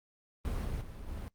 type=noise with level steps; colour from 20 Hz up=brown; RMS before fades=-34 / -36 / -44 / -40 dBFS; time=0.45-1.28 s; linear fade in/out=0 ms; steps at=0.65 / 0.81 / 1.08 s; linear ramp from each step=2 ms; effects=noise-tail reverb RT60 0.1 s tail -24 dB re dry + Opus 32 kbps